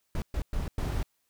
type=noise bursts at uneven times; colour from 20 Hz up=brown; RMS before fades=-30 dBFS; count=4; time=0.15-0.22 / 0.34-0.42 / 0.53-0.68 / 0.78-1.03 s; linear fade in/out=2 ms; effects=white hiss -75 dBFS RMS until 1.29 s